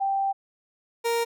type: tone pair in turn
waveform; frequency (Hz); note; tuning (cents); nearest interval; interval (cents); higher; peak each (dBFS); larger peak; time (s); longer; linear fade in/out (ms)
sine / 30% pulse; 784 / 466.2; G5 / A#4; 0 / 0; major sixth; 900; first; -22 / -20; second; 0-0.33 / 1.04-1.25; first; 20
effects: none